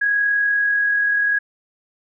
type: tone with amplitude modulation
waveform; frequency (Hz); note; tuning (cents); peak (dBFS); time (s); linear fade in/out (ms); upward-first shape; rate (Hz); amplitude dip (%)
sine; 1656; G#6; -5; -14; 0.01-1.39; 10; sine; 40.5; 30
effects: none